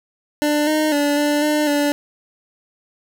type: tone with pitch steps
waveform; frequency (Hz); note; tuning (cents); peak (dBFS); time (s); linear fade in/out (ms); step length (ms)
25% pulse; 296.8 / 308.1 / 289.5 / 293.8 / 300.8 / 290.2; D4 / D#4 / D4 / D4 / D4 / D4; +18 / -17 / -25 / +1 / +42 / -21; -12; 0.42-1.92; 0; 250
effects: none